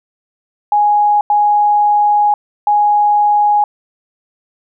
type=tone bursts at uneven times; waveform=sine; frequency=830.6 Hz; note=G#5; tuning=in tune; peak=-8 dBFS; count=3; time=0.72-1.21 / 1.3-2.34 / 2.67-3.64 s; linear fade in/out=2 ms; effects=none